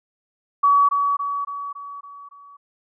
sine tone with echo, 1135 Hz, C#6, 41 cents sharp, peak -12 dBFS, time 0.63-0.89 s, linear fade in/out 10 ms, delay 280 ms, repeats 6, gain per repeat -5 dB, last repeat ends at 2.57 s, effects none

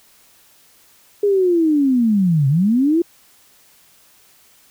sine linear two-way sweep, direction down then up, 415.3 to 131.2 to 348.9 Hz, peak -12 dBFS, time 1.23-3.02 s, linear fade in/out 5 ms, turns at 2.48 s, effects white hiss -52 dBFS RMS until 4.7 s

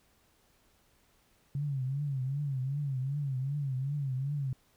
sine tone with vibrato, 137.3 Hz, C#3, 16 cents flat, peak -30 dBFS, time 1.55-4.53 s, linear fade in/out 2 ms, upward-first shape triangle, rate 2.6 Hz, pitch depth 140 cents each way, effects pink hiss -68 dBFS RMS until 4.76 s

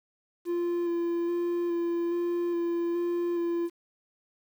triangle tone with vibrato, 344.2 Hz, F4, 25 cents flat, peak -24 dBFS, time 0.45-3.7 s, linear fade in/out 50 ms, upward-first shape square, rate 1.2 Hz, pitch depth 13 cents each way, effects 9-bit

